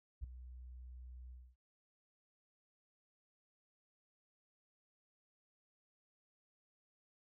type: tone with ADSR envelope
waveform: sine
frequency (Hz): 62.2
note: B1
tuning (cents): +13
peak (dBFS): -36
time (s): 0.21-1.56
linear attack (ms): 28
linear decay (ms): 7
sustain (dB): -13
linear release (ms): 250
effects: none